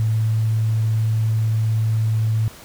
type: tone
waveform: sine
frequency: 110.5 Hz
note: A2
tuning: 8 cents sharp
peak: -16 dBFS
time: 0-2.48 s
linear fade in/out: 0 ms
effects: pink hiss -42 dBFS RMS until 2.64 s